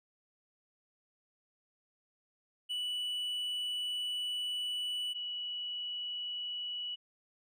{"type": "tone pair in turn", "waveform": ["triangle", "sine"], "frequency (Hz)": [2959, 2943], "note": ["F#7", "F#7"], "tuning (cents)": [-1, -10], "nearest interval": "unison", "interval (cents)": 9, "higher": "first", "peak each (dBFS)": [-32, -36], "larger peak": "first", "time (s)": [[2.69, 5.14], [5.14, 6.96]], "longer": "first", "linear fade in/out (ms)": 20, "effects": []}